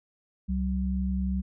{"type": "tone pair together", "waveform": "sine", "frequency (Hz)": [67, 189.5], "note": ["C2", "F#3"], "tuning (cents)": [42, 42], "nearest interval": "octave + tritone", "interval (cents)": 1800, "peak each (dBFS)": -28, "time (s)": [0.48, 1.42], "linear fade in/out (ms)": 20, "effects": []}